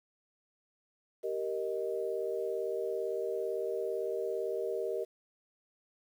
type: chord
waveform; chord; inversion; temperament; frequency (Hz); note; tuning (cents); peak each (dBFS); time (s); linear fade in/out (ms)
sine; Eb major; first; just; 388.9 / 466.7 / 622.3; G4 / Bb4 / Eb5; -14 / +2 / 0; -36 / -35 / -38; 1.23-5.05; 20
effects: 10-bit